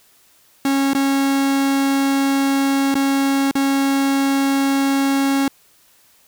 45% pulse tone with dropouts, 274.3 Hz, C#4, 18 cents flat, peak -15 dBFS, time 0.65-5.48 s, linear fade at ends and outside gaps 2 ms, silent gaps 0.934-0.949 / 2.943-2.953 / 3.512-3.553 s, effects white hiss -54 dBFS RMS until 6.27 s

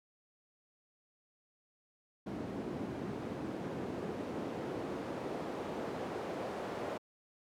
pink noise with band-pass filter sweep, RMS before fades -40 dBFS, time 2.26-6.98 s, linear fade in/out 10 ms, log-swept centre 260 to 540 Hz, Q 1.1, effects high-pass 80 Hz 12 dB/octave

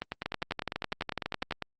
two click trains, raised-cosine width 0.3 ms, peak -17 / -15 dBFS, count 17 / 16, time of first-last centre 0.02-1.623 / 0.26-1.51 s, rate 9.98 / 12 Hz, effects Opus 32 kbps

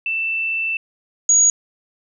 sine tone pair in turn, 2663 / 6723 Hz, E7 / G#8, +17 / +20 cents, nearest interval octave + major third, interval 1603 cents, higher second, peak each -19 / -10 dBFS, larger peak second, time 0.06-0.77 / 1.29-1.5 s, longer first, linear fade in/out 2 ms, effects none

